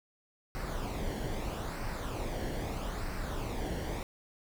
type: noise with flanger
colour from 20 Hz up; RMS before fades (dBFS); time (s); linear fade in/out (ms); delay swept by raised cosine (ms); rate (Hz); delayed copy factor
brown; -36; 0.55-4.03; 0; 0.29 to 0.81; 0.78; -0.55
effects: none